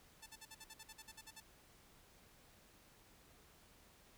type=tone bursts; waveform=5% pulse; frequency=881 Hz; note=A5; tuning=2 cents sharp; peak=-40 dBFS; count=13; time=0.22-1.405 s; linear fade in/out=10 ms; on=45 ms; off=50 ms; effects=pink hiss -66 dBFS RMS until 4.17 s